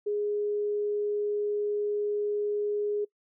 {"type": "tone", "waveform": "sine", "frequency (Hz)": 414.7, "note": "G#4", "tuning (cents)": -3, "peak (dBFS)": -26, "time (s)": [0.06, 3.05], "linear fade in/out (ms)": 10, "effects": ["noise-tail reverb RT60 0.1 s tail -23 dB re dry"]}